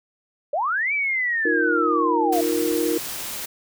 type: linear two-way sweep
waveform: sine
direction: up then down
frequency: 534 to 2338 to 656 Hz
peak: -20 dBFS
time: 0.53-2.41 s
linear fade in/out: 5 ms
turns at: 0.93 s
type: chord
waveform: sine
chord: Eb suspended second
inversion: none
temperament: just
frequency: 311.1 / 350 / 466.7 Hz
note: Eb4 / F4 / Bb4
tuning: 0 / +4 / +2 cents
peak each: -24 dBFS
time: 1.45-2.98 s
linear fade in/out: 5 ms
type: noise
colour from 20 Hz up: white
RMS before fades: -31 dBFS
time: 2.32-3.46 s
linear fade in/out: 10 ms
effects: none